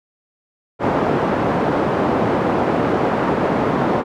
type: band-pass noise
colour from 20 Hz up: pink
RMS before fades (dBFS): -18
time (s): 0.79-4.04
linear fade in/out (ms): 50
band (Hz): 200 to 980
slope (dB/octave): 12
effects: none

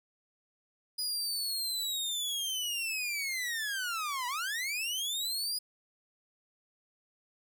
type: linear two-way sweep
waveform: sawtooth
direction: down then up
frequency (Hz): 4975 to 955 to 4975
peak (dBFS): -29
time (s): 0.98-5.59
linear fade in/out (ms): 10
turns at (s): 4.27
effects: none

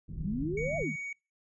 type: low-pass noise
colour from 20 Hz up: pink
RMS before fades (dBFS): -40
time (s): 0.08-0.84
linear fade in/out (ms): 10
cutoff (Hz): 230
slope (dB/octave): 24
type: tone with tremolo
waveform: sine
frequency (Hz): 155.3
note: D#3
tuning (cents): -3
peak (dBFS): -36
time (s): 0.17-0.96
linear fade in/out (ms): 5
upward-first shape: triangle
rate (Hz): 4.6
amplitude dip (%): 30
type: exponential two-way sweep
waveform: sine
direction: up then down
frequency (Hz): 169.7 to 691 to 169.7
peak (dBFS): -31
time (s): 0.22-0.94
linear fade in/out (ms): 50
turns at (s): 0.77
type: tone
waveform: triangle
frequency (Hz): 2242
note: C#7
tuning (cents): +19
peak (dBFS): -34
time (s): 0.57-1.13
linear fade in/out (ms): 5
effects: noise-tail reverb RT60 0.3 s tail -24 dB re dry + resampled to 22050 Hz

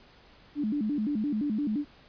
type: tone with vibrato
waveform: sine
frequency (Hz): 250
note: B3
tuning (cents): +21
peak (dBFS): -26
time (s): 0.55-1.85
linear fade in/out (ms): 50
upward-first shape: square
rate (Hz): 5.8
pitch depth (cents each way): 270
effects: pink hiss -56 dBFS RMS until 2.08 s + resampled to 11025 Hz

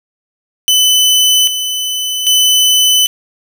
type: tone with tremolo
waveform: sawtooth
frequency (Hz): 3012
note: F#7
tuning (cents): +30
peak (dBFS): -4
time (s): 0.68-3.07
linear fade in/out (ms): 0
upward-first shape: square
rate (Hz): 0.63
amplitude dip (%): 60
effects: none

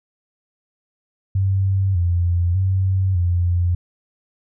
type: tone with pitch steps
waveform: sine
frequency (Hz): 96.5 / 87.1 / 94.9 / 87.8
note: G2 / F2 / F#2 / F2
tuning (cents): -27 / -4 / +44 / +10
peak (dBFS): -15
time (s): 1.35-3.75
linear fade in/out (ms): 5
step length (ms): 600
effects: none

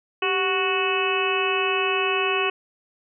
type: harmonic tone with a mistuned harmonic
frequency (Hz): 370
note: F#4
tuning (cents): 0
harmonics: 1 / 2 / 3 / 4 / 5 / 6 / 7 / 8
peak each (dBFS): -25 / -31 / -27 / -32 / -35 / -36 / -25 / -30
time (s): 0.22-2.5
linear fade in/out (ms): 5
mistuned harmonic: 1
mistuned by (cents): +87
effects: none

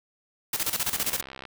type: noise with tremolo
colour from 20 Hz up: white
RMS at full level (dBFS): -26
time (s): 0.53-1.21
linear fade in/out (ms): 5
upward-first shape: square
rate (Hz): 15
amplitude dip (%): 75
type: click train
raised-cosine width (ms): 0.3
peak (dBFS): -23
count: 33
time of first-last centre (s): 0.97-1.453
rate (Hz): 66.3
effects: none

